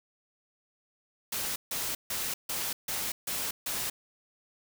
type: noise bursts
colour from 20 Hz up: white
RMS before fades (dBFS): -33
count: 7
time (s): 1.32-3.9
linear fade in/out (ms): 5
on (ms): 240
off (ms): 150
effects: none